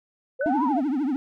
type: linear two-way sweep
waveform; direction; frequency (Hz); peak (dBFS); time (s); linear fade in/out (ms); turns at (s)
sine; up then down; 493.9 to 1021 to 618; -23; 0.39-0.81; 20; 0.64
type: tone with exponential decay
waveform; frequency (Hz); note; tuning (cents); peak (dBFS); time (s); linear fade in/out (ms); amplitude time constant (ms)
sine; 1500; F#6; +23; -27; 0.41-0.76; 2; 75
type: tone with vibrato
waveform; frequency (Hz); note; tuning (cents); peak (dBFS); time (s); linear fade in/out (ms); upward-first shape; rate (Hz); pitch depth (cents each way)
triangle; 279.8; C#4; +16; -20; 0.46-1.16; 0; triangle; 13; 240
effects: none